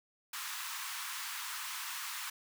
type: high-pass noise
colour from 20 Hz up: pink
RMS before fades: -41 dBFS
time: 0.33-2.3 s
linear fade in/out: 5 ms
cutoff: 970 Hz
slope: 48 dB/octave
effects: none